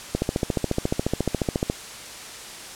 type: click train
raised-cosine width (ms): 2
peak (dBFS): -8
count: 23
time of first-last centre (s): 0.15-1.699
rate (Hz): 14.2
effects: white hiss -38 dBFS RMS until 2.75 s + low-pass 9000 Hz 12 dB/octave